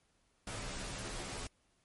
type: noise with comb filter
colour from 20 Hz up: pink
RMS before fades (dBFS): -42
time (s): 0.47-1.47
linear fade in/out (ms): 2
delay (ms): 13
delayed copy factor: -1
effects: pink hiss -74 dBFS RMS until 1.84 s + MP3 48 kbps